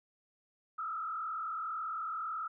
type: tone with frequency modulation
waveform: sine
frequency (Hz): 1300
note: E6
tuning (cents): -24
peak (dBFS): -35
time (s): 0.78-2.48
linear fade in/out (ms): 10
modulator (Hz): 41.9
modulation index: 1.4
effects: none